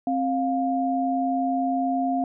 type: tone pair together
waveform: sine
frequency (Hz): 264.9 / 704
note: C4 / F5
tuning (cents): +22 / +14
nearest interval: octave + perfect fourth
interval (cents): 1692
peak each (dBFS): -24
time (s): 0.07-2.24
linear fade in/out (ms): 2
effects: none